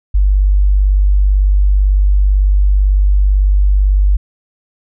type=tone; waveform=sine; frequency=49 Hz; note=G1; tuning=in tune; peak=-7 dBFS; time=0.14-4.17 s; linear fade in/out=10 ms; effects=none